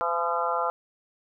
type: harmonic tone with a mistuned harmonic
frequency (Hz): 170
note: F3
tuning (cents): -46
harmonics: 3 / 4 / 5 / 6 / 7 / 8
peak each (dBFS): -31 / -31 / -31 / -31 / -31 / -31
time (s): 0.01-0.7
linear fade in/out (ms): 0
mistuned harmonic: 7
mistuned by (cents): +45
effects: none